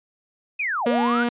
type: linear two-way sweep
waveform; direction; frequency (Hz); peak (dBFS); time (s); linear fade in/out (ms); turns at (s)
sine; down then up; 2578 to 449.4 to 1531; -22; 0.59-1.24; 10; 0.88
type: tone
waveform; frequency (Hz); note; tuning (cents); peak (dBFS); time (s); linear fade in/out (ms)
sawtooth; 238.8; A#3; +42; -16; 0.86-1.29; 5
effects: resampled to 8000 Hz